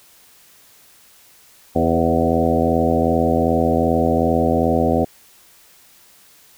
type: harmonic tone with a mistuned harmonic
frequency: 82.6 Hz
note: E2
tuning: 4 cents sharp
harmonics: 1 / 2 / 3 / 4 / 5 / 6 / 7 / 8 / 9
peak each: -24 / -24 / -20 / -24 / -24 / -22 / -25 / -24 / -23 dBFS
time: 1.75-5.05 s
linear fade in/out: 10 ms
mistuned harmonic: 6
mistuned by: +24 cents
effects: white hiss -50 dBFS RMS until 6.57 s